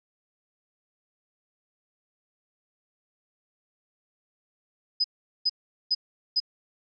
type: tone bursts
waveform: sine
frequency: 5010 Hz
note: D#8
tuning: 11 cents sharp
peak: -20 dBFS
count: 4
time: 5-6.402 s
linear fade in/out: 10 ms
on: 43 ms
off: 410 ms
effects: none